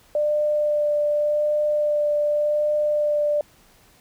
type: tone with vibrato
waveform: sine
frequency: 595 Hz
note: D5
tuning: 22 cents sharp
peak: -18 dBFS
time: 0.15-3.41 s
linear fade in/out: 2 ms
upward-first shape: sine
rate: 0.87 Hz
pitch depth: 11 cents each way
effects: pink hiss -55 dBFS RMS until 4 s